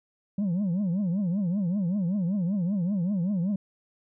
sine tone with vibrato, 187.4 Hz, F#3, 22 cents sharp, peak -21 dBFS, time 0.38-3.56 s, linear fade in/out 5 ms, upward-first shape triangle, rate 5.2 Hz, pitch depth 240 cents each way, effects tanh soft clip ceiling -23 dBFS

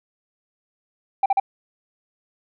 sine tone bursts, 784 Hz, G5, in tune, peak -12 dBFS, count 3, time 1.23-1.399 s, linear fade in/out 5 ms, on 29 ms, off 41 ms, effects tanh soft clip ceiling -13 dBFS

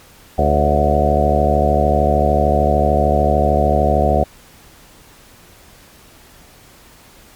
harmonic tone with a mistuned harmonic, 73.3 Hz, D2, 3 cents flat, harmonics 1 / 2 / 3 / 4 / 5 / 6 / 7 / 8 / 9 / 10, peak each -17 / -22 / -22 / -28 / -24 / -23 / -23 / -21 / -19 / -18 dBFS, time 0.38-4.24 s, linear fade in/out 5 ms, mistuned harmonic 8, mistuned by -46 cents, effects pink hiss -45 dBFS RMS until 7.35 s + MP3 96 kbps

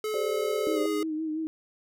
square tone with pitch glide, 430 to 414.6 Hz, A4 to G#4, -40 to -3 cents, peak -29 dBFS, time 0.04-1.03 s, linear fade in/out 2 ms, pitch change -63 cents, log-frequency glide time 0.74-0.8 s
sine chord, G suspended fourth, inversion none, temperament equal, 392 / 523.3 / 587.3 Hz, G4 / C5 / D5, 0 / 0 / 0 cents, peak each -32 / -34 / -33 dBFS, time 0.14-0.86 s, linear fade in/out 2 ms
sine tone with vibrato, 314.1 Hz, D#4, 16 cents sharp, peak -28 dBFS, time 0.67-1.47 s, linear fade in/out 0 ms, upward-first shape sine, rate 5.8 Hz, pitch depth 41 cents each way
effects none

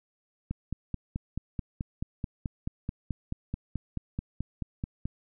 click train, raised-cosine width 5 ms, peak -19 dBFS, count 22, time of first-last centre 0.51-5.055 s, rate 4.62 Hz, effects none

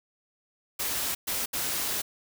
white noise bursts at uneven times, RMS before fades -30 dBFS, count 3, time 0.79-1.15 / 1.27-1.46 / 1.53-2.02 s, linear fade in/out 10 ms, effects none

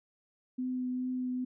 sine tone with vibrato, 253.1 Hz, B3, 43 cents sharp, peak -31 dBFS, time 0.58-1.45 s, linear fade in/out 10 ms, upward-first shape triangle, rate 2.4 Hz, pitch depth 13 cents each way, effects none

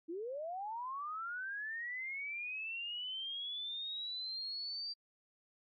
sine linear sweep, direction up, 311.1 to 4699 Hz, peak -39 dBFS, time 0.08-4.94 s, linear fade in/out 20 ms, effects AAC 64 kbps

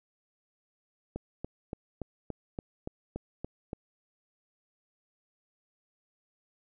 click train, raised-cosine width 2 ms, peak -22 dBFS, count 10, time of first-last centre 1.16-3.731 s, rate 3.5 Hz, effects none

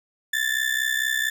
35% pulse ring-modulated tone, 1760 Hz, A6, in tune, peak -17 dBFS, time 0.33-1.3 s, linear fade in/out 5 ms, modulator 32.2 Hz, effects none

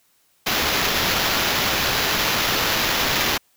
white noise with sample-and-hold, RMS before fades -21 dBFS, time 0.46-3.38 s, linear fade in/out 10 ms, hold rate 8820 Hz, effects white hiss -62 dBFS RMS until 3.56 s

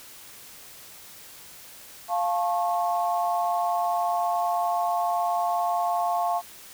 sine chord, F augmented, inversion none, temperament just, 698.5 / 873.1 / 1091.3 Hz, F5 / A5 / C#6, 0 / -14 / -27 cents, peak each -24 / -29 / -30 dBFS, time 2.08-6.42 s, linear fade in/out 50 ms, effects white hiss -46 dBFS RMS until 6.73 s

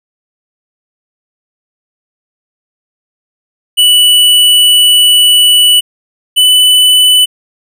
square tone pair in turn, 2960 / 2991 Hz, F#7 / F#7, 0 / +18 cents, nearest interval unison, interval 18 cents, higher second, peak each -4 dBFS, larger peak neither, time 3.77-5.81 / 6.36-7.26 s, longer first, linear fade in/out 20 ms, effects none

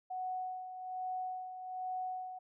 sine tone with tremolo, 741 Hz, F#5, 2 cents sharp, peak -35 dBFS, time 0.1-2.39 s, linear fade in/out 10 ms, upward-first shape sine, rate 1.2 Hz, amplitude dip 60%, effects none

